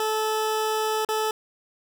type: tone with dropouts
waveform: 20% pulse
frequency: 434.8 Hz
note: A4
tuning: 21 cents flat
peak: -18 dBFS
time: 0-1.31 s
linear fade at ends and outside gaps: 2 ms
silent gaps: 1.049-1.088 s
effects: none

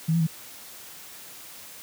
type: tone with pitch steps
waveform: sine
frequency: 161.2 / 167.7 / 160.9 Hz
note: E3 / E3 / E3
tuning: -38 / +30 / -42 cents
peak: -19 dBFS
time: 0.08-0.269 s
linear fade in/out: 10 ms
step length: 63 ms
effects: white hiss -44 dBFS RMS until 1.82 s + high-pass 80 Hz 12 dB/octave

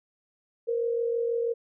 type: tone pair together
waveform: sine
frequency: 465.8 / 512 Hz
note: A#4 / C5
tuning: -1 / -38 cents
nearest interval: major second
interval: 163 cents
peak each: -25 / -34 dBFS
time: 0.67-1.54 s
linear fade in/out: 20 ms
effects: none

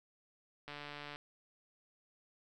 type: click train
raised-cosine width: 0.3 ms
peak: -30 dBFS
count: 71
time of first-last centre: 0.68-1.159 s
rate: 146 Hz
effects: none

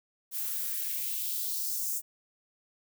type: noise with high-pass filter sweep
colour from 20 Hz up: violet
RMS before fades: -33 dBFS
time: 0.31-2.02 s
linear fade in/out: 50 ms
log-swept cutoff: 1000 to 7400 Hz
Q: 2.2
effects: none

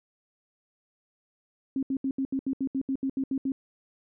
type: tone bursts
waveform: sine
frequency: 268.4 Hz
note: C4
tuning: 44 cents sharp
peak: -25 dBFS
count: 13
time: 1.76-3.52 s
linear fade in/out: 2 ms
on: 68 ms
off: 73 ms
effects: none

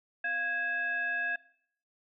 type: tone with frequency modulation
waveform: sine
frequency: 1653 Hz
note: G#6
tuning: 9 cents flat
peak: -29 dBFS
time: 0.24-1.36 s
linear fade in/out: 5 ms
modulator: 959 Hz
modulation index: 0.54
effects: noise-tail reverb RT60 0.6 s tail -19 dB re dry

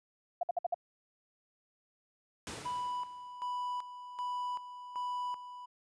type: tone bursts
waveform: sine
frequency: 700 Hz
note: F5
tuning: 4 cents sharp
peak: -28 dBFS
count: 5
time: 0.41-0.744 s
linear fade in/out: 5 ms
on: 22 ms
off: 56 ms
type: noise with exponential decay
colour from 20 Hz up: pink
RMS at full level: -39 dBFS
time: 2.47-3.39 s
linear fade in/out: 1 ms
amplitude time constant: 200 ms
type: tone with tremolo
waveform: triangle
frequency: 987.8 Hz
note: B5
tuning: in tune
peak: -32 dBFS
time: 2.65-5.66 s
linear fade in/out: 10 ms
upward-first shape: square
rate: 1.3 Hz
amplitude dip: 70%
effects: high-pass 100 Hz 12 dB/octave + resampled to 22050 Hz

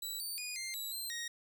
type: tone with pitch steps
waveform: 15% pulse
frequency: 3944 / 4583 / 2461 / 2099 / 3921 / 4131 / 1877 Hz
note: B7 / D8 / D#7 / C7 / B7 / C8 / A#6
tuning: -3 / -43 / -20 / +5 / -13 / -23 / +11 cents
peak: -32 dBFS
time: 0.02-1.28 s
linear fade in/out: 5 ms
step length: 180 ms
effects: none

